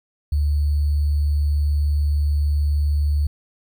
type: tone with sample-and-hold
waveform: sine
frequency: 73.42 Hz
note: D2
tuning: in tune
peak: -16 dBFS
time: 0.32-3.27 s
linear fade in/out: 5 ms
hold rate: 4410 Hz
effects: none